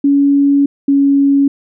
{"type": "tone pair in turn", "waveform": "sine", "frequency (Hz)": [281.5, 278.9], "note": ["C#4", "C#4"], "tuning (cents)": [27, 11], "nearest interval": "unison", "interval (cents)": 16, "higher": "first", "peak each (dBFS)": -7, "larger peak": "neither", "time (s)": [[0.04, 0.66], [0.88, 1.48]], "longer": "first", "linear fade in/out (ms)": 5, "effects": []}